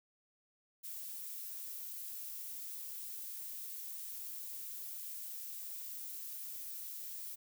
violet noise, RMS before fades -45 dBFS, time 0.83-7.36 s, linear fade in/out 20 ms, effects none

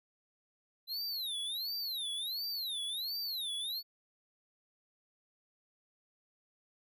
square tone with vibrato, 3975 Hz, B7, 10 cents sharp, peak -36 dBFS, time 0.87-3.83 s, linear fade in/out 50 ms, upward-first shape sine, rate 1.4 Hz, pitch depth 280 cents each way, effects none

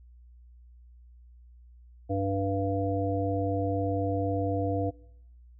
harmonic tone, 98 Hz, G2, in tune, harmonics 1 / 3 / 5 / 7, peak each -30 / -31 / -32 / -33 dBFS, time 2.09-4.91 s, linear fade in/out 20 ms, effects noise-tail reverb RT60 0.8 s tail -24 dB re dry + added 60 Hz sine -50 dBFS peak until 5.59 s

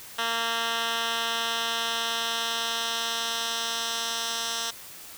10% pulse tone with band-pass filter sweep, 230 Hz, A#3, 23 cents flat, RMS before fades -29 dBFS, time 0.18-4.71 s, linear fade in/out 10 ms, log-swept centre 2600 to 5100 Hz, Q 1.2, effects white hiss -44 dBFS RMS until 5.17 s

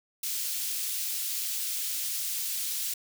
white high-pass noise, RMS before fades -32 dBFS, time 0.23-2.94 s, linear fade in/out 5 ms, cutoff 3300 Hz, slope 12 dB/octave, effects none

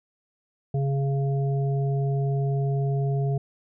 harmonic tone, 138 Hz, C#3, 7 cents flat, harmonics 1 / 3 / 5, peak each -22 / -32 / -36 dBFS, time 0.74-3.38 s, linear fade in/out 5 ms, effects none

